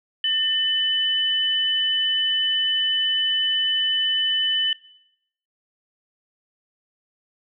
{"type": "tone pair together", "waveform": "sine", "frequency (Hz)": [1803, 3004], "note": ["A6", "F#7"], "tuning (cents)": [42, 26], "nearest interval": "major sixth", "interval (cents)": 884, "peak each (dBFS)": [-30, -19], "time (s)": [0.24, 4.73], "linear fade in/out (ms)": 2, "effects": ["noise-tail reverb RT60 0.8 s tail -20 dB re dry"]}